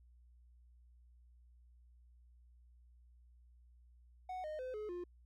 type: tone with pitch steps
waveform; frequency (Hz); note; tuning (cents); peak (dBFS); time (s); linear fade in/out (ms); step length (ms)
triangle; 740 / 615.1 / 511.3 / 425 / 353.3; F#5 / D#5 / C5 / G#4 / F4; 0 / -20 / -40 / +40 / +20; -39; 4.29-5.04; 5; 150
effects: added 60 Hz sine -61 dBFS peak until 5.25 s